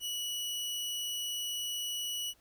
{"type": "tone", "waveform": "sawtooth", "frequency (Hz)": 2937, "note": "F#7", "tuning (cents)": -13, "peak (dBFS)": -31, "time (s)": [0, 2.34], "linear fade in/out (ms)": 50, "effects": ["pink hiss -67 dBFS RMS until 2.4 s"]}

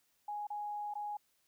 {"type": "tone with dropouts", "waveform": "sine", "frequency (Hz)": 830.6, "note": "G#5", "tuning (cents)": 0, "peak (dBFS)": -37, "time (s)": [0.28, 1.17], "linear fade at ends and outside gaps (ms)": 5, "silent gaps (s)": [[0.47, 0.502], [0.939, 0.953]], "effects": ["white hiss -75 dBFS RMS until 1.47 s"]}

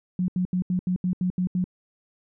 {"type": "tone bursts", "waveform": "sine", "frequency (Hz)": 181.6, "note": "F#3", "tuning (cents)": -32, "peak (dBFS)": -21, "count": 9, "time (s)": [0.19, 1.642], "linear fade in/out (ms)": 2, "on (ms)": 92, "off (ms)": 78, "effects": []}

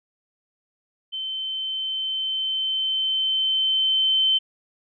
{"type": "tone with level ramp", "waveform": "sine", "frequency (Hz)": 3083, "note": "G7", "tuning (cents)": -29, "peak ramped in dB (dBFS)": [-27, -16], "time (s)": [1.12, 4.39], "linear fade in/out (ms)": 20, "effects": []}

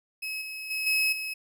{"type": "tone with level steps", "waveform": "35% pulse", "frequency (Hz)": 2566, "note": "E7", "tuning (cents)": -47, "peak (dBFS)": [-30, -34, -27, -21, -30], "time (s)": [0.22, 1.34], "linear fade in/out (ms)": 10, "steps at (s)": [0.41, 0.7, 0.86, 1.12], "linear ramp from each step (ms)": 10, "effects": []}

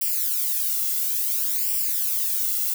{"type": "noise with flanger", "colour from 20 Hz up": "violet", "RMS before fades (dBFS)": -24, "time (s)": [0.01, 2.74], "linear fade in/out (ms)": 5, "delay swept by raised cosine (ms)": [0.38, 1.48], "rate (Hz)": 0.58, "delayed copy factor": 1, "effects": []}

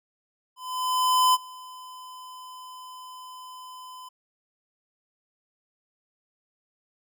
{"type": "tone with ADSR envelope", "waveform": "square", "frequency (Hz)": 1015, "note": "B5", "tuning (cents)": 47, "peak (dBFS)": -17, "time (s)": [0.56, 4.09], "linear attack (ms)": 780, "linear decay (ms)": 32, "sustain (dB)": -24, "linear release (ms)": 9, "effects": []}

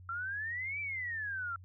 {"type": "exponential two-way sweep", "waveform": "sine", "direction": "up then down", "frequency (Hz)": [1342, 2349, 1342], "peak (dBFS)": -35, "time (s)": [0.09, 1.56], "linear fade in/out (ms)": 2, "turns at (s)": 0.8, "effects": ["added 91 Hz sine -50 dBFS peak until 1.64 s"]}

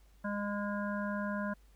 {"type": "harmonic tone", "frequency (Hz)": 204.4, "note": "G#3", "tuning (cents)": -27, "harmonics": [1, 3, 5, 7, 8], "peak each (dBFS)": [-35, -40, -42, -43, -44], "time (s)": [0.24, 1.54], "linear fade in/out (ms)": 10, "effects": ["added 50 Hz sine -59 dBFS peak until 1.75 s", "pink hiss -70 dBFS RMS until 1.75 s"]}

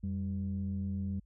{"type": "tone pair together", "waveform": "sine", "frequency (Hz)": [88.6, 196], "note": ["F2", "G3"], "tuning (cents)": [25, 0], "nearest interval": "octave + major second", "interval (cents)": 1375, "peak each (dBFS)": [-34, -34], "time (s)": [0.03, 1.2], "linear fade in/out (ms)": 10, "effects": ["tanh soft clip ceiling -27 dBFS", "added 50 Hz sine -61 dBFS peak until 1.25 s"]}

